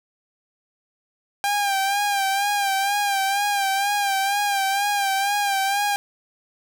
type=tone with vibrato; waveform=sawtooth; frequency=798 Hz; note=G5; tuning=31 cents sharp; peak=-16 dBFS; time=1.44-5.96 s; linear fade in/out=0 ms; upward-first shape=sine; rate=2.1 Hz; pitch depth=52 cents each way; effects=none

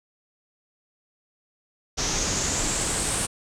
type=noise with low-pass filter sweep; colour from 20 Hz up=pink; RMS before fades=-26 dBFS; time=1.97-3.27 s; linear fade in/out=20 ms; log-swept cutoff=6000 to 9000 Hz; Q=5.1; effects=none

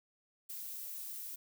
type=noise; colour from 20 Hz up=violet; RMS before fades=-44 dBFS; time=0.49-1.36 s; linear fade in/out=10 ms; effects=none

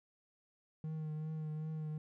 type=tone with vibrato; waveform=triangle; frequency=155.56 Hz; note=D#3; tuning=in tune; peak=-36 dBFS; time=0.84-1.98 s; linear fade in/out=2 ms; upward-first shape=triangle; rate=2.6 Hz; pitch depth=30 cents each way; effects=none

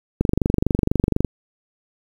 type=click train; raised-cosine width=3 ms; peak=-4 dBFS; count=26; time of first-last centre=0.21-1.247 s; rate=24.1 Hz; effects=7-bit

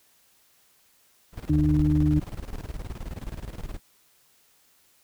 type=noise with tremolo; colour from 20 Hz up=brown; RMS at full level=-33 dBFS; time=1.32-3.8 s; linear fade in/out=50 ms; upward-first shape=square; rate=19 Hz; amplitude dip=75%
type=harmonic tone; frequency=75.3 Hz; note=D2; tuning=44 cents sharp; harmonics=1 / 2 / 4; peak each=-25 / -22 / -22 dBFS; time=1.49-2.2 s; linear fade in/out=10 ms
effects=white hiss -62 dBFS RMS until 5.03 s

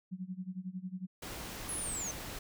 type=tone with tremolo; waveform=sine; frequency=185 Hz; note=F#3; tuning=in tune; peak=-35 dBFS; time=0.11-1.07 s; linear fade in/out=20 ms; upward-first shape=sine; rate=11 Hz; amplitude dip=90%
type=noise; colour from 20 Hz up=pink; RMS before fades=-43 dBFS; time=1.22-2.39 s; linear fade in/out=5 ms
type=linear sweep; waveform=sine; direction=down; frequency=10820 to 6100 Hz; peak=-36 dBFS; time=1.69-2.11 s; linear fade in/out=0 ms
effects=none

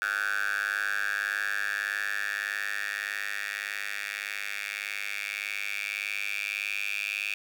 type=tone with high-pass filter sweep; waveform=10% pulse; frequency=101.7 Hz; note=G#2; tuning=36 cents flat; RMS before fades=-32 dBFS; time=0.02-7.34 s; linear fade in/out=0 ms; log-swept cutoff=1500 to 2500 Hz; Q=8; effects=none

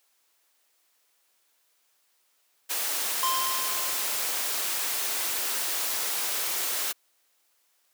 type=noise; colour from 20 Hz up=white; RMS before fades=-29 dBFS; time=2.69-6.93 s; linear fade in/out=20 ms
type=tone with exponential decay; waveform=square; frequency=1046.5 Hz; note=C6; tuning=in tune; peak=-24 dBFS; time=3.23-4.66 s; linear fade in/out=0 ms; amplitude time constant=310 ms
effects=white hiss -69 dBFS RMS until 7.93 s + high-pass 400 Hz 12 dB/octave

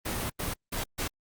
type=noise bursts at uneven times; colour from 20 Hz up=pink; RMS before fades=-32 dBFS; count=4; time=0.05-0.3 / 0.39-0.54 / 0.72-0.84 / 0.98-1.08 s; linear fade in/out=10 ms; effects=Opus 32 kbps

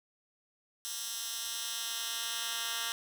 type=tone with high-pass filter sweep; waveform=10% pulse; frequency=231.1 Hz; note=A#3; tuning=15 cents flat; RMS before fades=-37 dBFS; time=0.85-2.92 s; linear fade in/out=0 ms; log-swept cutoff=5200 to 2300 Hz; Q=0.92; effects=none

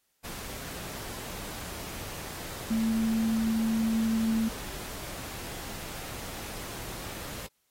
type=tone in noise; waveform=sine; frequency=223.6 Hz; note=A3; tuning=28 cents sharp; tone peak=-24 dBFS; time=2.7-4.49 s; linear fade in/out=10 ms; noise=pink; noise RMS=-40 dBFS; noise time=0.24-7.47 s; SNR=+13 dB; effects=white hiss -74 dBFS RMS until 7.7 s + AAC 48 kbps

